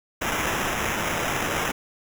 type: noise with sample-and-hold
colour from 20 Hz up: violet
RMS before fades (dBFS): -26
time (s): 0.21-1.72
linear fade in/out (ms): 10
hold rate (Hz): 4410
effects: none